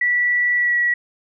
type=tone with pitch glide; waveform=sine; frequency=1954 to 1930.4 Hz; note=B6 to B6; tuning=-19 to -40 cents; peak=-15 dBFS; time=0.01-0.94 s; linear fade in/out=5 ms; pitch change=-21 cents; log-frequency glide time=0.56-0.75 s; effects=none